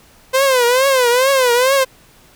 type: tone with vibrato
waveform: sawtooth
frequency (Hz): 512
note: C5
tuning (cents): -38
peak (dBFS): -7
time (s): 0.33-1.85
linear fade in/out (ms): 20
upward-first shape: triangle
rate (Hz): 2.3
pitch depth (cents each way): 150
effects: pink hiss -48 dBFS RMS until 2.35 s